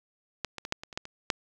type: clicks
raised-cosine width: 0.2 ms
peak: -13 / -20 / -19 / -10 / -23 / -26 / -14 / -24 / -7 dBFS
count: 9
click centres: 0.447 / 0.583 / 0.651 / 0.724 / 0.835 / 0.928 / 0.975 / 1.054 / 1.302 s
effects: 8-bit